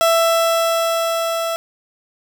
30% pulse tone with level ramp, 664 Hz, E5, 12 cents sharp, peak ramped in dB -9 to -17 dBFS, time 0.01-1.56 s, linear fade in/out 0 ms, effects none

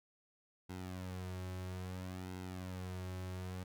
sawtooth tone with flanger, 92.1 Hz, F#2, 7 cents flat, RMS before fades -44 dBFS, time 0.69-3.64 s, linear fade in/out 10 ms, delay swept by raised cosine 1.7 to 4.2 ms, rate 0.6 Hz, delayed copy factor -0.65, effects none

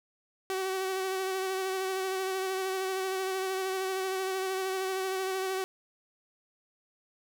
sawtooth tone with vibrato, 379.1 Hz, F#4, 42 cents sharp, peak -26 dBFS, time 0.5-5.64 s, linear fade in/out 0 ms, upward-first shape sine, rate 13 Hz, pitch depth 24 cents each way, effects none

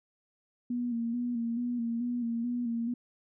sine tone with vibrato, 237.4 Hz, A#3, 32 cents sharp, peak -29 dBFS, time 0.7-2.94 s, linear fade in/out 5 ms, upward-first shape square, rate 2.3 Hz, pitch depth 40 cents each way, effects none

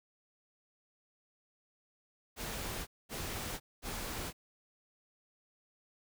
pink noise bursts, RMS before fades -40 dBFS, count 3, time 2.36-4.33 s, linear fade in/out 50 ms, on 510 ms, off 220 ms, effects none

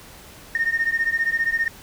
sine beating tone pair, 1829 / 1844 Hz, A#6 / A#6, -33 / -19 cents, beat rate 15 Hz, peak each -21 / -22 dBFS, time 0.55-1.68 s, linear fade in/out 2 ms, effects tanh soft clip ceiling -13 dBFS + pink hiss -44 dBFS RMS until 1.82 s

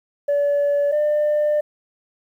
sine tone pair in turn, 574 / 598 Hz, D5 / D5, -40 / +31 cents, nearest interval minor second, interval 71 cents, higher second, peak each -14 dBFS, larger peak neither, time 0.28-0.92 / 0.92-1.61 s, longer second, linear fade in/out 10 ms, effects tanh soft clip ceiling -14 dBFS + 9-bit

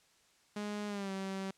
sawtooth tone with pitch glide, 207.7 to 192.67 Hz, G#3 to G3, 0 to -30 cents, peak -33 dBFS, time 0.56-1.51 s, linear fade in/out 5 ms, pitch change -130 cents, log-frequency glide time 0.87-1.11 s, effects white hiss -68 dBFS RMS until 1.57 s + low-pass 8000 Hz 12 dB/octave

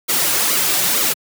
white noise with flanger, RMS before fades -17 dBFS, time 0.08-1.14 s, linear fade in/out 20 ms, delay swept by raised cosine 1.1 to 4.7 ms, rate 2.2 Hz, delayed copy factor -0.7, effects high-pass 150 Hz 12 dB/octave

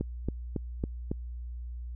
click train, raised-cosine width 3 ms, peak -17 dBFS, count 5, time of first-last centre 0.01-1.115 s, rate 3.62 Hz, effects added 60 Hz sine -36 dBFS peak until 1.95 s

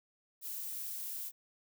violet noise, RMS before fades -41 dBFS, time 0.41-1.32 s, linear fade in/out 50 ms, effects none

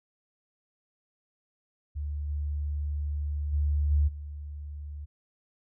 sine tone with level steps, 73.42 Hz, D2, in tune, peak -30 / -28 / -23 / -20 / -36 dBFS, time 1.95-5.06 s, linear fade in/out 20 ms, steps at 2.28 / 3.52 / 3.9 / 4.07 s, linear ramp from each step 20 ms, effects none

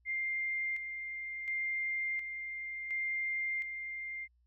sine tone with tremolo, 2104 Hz, C7, 9 cents sharp, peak -32 dBFS, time 0.05-4.28 s, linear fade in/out 50 ms, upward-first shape square, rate 0.7 Hz, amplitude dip 50%, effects added 60 Hz sine -67 dBFS peak until 4.46 s

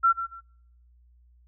sine tone with echo, 1356 Hz, E6, 49 cents sharp, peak -16 dBFS, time 0.03-0.13 s, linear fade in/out 20 ms, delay 140 ms, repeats 2, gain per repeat -12 dB, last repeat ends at 0.41 s, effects noise-tail reverb RT60 0.7 s tail -25 dB re dry + added 60 Hz sine -55 dBFS peak until 1.47 s

